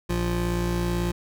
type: tone pair together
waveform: 25% pulse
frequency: 58.22 / 174.61 Hz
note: A#1 / F3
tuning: -2 / 0 cents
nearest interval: octave + perfect fifth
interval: 1902 cents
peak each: -23 dBFS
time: 0.09-1.12 s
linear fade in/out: 10 ms
effects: none